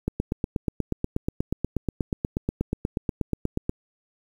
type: click train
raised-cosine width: 3 ms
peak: -11 dBFS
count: 31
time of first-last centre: 0.08-3.694 s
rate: 8.3 Hz
effects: 8-bit